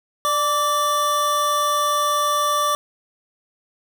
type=tone pair together; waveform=square; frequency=592.9 / 1164 Hz; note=D5 / D6; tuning=+16 / -16 cents; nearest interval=octave; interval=1168 cents; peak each=-26 / -19 dBFS; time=0.25-2.75 s; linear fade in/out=0 ms; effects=none